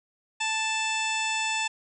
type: harmonic tone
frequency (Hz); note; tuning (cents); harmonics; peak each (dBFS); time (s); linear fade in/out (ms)
880; A5; 0; 1 / 2 / 3 / 4 / 5 / 6 / 7 / 8 / 9; -31 / -35 / -29 / -34 / -43 / -40 / -47 / -38 / -38; 0.4-1.68; 10
effects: none